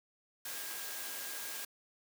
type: tone in noise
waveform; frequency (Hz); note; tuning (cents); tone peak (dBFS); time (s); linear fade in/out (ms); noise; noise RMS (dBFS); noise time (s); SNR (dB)
sine; 1625; G#6; -38; -51; 0.45-1.65; 5; white; -42; 0.45-1.65; -12
effects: high-pass 300 Hz 12 dB/octave